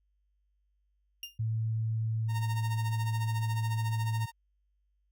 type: tone with exponential decay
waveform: 35% pulse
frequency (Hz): 2812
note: F7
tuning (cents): +11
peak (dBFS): -33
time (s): 1.23-1.38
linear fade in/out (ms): 2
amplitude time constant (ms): 31
type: tone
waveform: sine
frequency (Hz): 111.5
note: A2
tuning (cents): +23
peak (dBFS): -28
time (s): 1.39-4.26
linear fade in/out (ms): 10
type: tone with tremolo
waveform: sawtooth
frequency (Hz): 922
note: A#5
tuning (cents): -19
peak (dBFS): -32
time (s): 2.28-4.32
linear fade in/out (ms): 50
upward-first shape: sine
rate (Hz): 14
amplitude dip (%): 75
effects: added 50 Hz sine -70 dBFS peak until 5.11 s